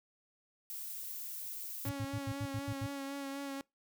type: noise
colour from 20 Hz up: violet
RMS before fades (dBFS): -43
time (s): 0.7-1.89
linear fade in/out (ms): 0
type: tone with vibrato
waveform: sawtooth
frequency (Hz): 277.2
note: C#4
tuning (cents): 0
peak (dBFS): -35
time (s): 1.85-3.61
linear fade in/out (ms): 0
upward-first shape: sine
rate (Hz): 4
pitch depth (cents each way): 25
type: tone bursts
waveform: sine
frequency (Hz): 110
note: A2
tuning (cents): 0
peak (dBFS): -35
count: 8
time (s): 1.86-2.865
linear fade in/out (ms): 5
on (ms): 53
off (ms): 83
effects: noise-tail reverb RT60 0.2 s tail -24 dB re dry

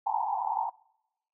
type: band-pass noise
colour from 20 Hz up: white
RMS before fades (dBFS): -30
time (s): 0.06-0.7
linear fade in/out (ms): 10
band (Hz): 780 to 940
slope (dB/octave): 96
effects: noise-tail reverb RT60 0.9 s tail -26 dB re dry

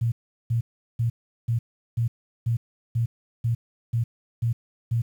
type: tone bursts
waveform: sine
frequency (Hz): 116.54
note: A#2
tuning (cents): 0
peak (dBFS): -20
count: 11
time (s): 0.01-5.02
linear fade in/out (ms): 10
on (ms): 110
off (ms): 380
effects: 9-bit

